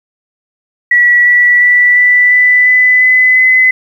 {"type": "tone with pitch steps", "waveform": "sine", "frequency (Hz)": [1939, 1951.4, 1963.8, 1976.3, 1988.9, 2002, 2014, 2027], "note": ["B6", "B6", "B6", "B6", "B6", "B6", "B6", "B6"], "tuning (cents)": [-32, -21, -10, 1, 12, 23, 33, 45], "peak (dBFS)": -4, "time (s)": [0.91, 3.71], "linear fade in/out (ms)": 5, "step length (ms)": 350, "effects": ["7-bit"]}